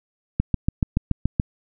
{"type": "click train", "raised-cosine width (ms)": 5, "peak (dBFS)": -6, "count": 8, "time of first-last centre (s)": [0.4, 1.399], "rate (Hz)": 7.01, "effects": []}